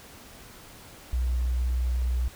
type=tone; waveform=sine; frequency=61.74 Hz; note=B1; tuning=in tune; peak=-23 dBFS; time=1.13-2.28 s; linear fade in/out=0 ms; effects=pink hiss -48 dBFS RMS until 2.35 s